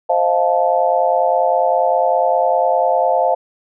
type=chord; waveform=sine; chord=F dominant seventh; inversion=second; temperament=just; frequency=523.8 / 628.6 / 698.5 / 873.1 Hz; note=C5 / Eb5 / F5 / A5; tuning=+2 / +18 / 0 / -14 cents; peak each=-18 / -19 / -16 / -19 dBFS; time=0.09-3.35 s; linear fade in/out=10 ms; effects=none